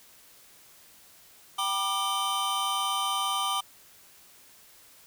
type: tone cluster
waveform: square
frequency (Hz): 778 / 971 / 1193 / 3090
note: G5 / B5 / D6 / G7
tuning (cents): -13 / -30 / +27 / -26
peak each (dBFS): -35 / -36 / -30 / -33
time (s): 1.58-3.61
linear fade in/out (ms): 10
effects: white hiss -55 dBFS RMS until 5.06 s